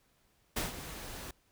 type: noise with ADSR envelope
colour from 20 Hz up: pink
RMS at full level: -32 dBFS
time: 0.56-1.31 s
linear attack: 9 ms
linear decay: 150 ms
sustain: -12 dB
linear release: 3 ms
effects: pink hiss -71 dBFS RMS until 1.51 s